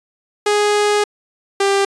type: tone pair in turn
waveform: sawtooth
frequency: 415.3 / 395.7 Hz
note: G#4 / G4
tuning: 0 / +16 cents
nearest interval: minor second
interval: 84 cents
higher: first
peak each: -9 dBFS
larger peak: neither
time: 0.46-1.04 / 1.6-1.85 s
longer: first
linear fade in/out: 5 ms
effects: resampled to 22050 Hz